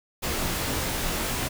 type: noise with comb filter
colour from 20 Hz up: pink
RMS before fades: -28 dBFS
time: 0.22-1.49 s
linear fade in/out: 20 ms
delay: 20 ms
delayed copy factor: -0.8
effects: none